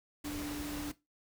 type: tone in noise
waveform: sine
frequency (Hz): 293.7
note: D4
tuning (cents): 0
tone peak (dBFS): -37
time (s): 0.24-0.92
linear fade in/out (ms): 10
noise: pink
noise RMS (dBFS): -43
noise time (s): 0.24-0.92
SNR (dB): +3
effects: noise-tail reverb RT60 0.2 s tail -17 dB re dry